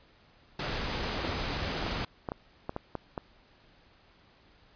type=noise; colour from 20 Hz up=pink; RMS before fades=-33 dBFS; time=0.59-2.05 s; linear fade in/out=5 ms
type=clicks; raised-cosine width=1 ms; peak=-19 dBFS; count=9; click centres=1.249 / 1.826 / 1.865 / 2.288 / 2.319 / 2.694 / 2.764 / 2.953 / 3.178 s
effects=pink hiss -61 dBFS RMS until 4.75 s + resampled to 11025 Hz